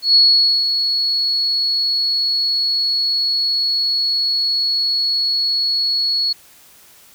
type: tone with ADSR envelope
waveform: sine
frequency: 4363 Hz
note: C#8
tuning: 28 cents flat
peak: -7 dBFS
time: 0.02-6.33 s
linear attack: 130 ms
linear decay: 490 ms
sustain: -8 dB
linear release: 8 ms
effects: white hiss -47 dBFS RMS until 7.14 s